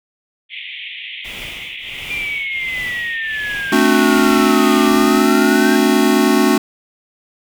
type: band-pass noise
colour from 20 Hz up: pink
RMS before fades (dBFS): -30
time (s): 0.49-4.91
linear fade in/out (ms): 50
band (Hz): 2000 to 3500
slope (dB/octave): 96
type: noise with tremolo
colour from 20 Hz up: pink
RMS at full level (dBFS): -34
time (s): 1.24-5.3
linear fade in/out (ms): 10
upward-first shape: triangle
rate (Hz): 1.4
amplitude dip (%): 95
type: exponential two-way sweep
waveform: sine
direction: down then up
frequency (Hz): 2400 to 1167 to 1598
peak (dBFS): -20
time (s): 2.1-5.76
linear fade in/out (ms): 5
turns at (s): 4.92
type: chord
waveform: square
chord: D dominant seventh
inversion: second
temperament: just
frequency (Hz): 220.2 / 264.3 / 293.7 / 367.1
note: A3 / C4 / D4 / F#4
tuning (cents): +2 / +18 / 0 / -14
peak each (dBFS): -17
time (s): 3.72-6.58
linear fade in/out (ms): 5
effects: none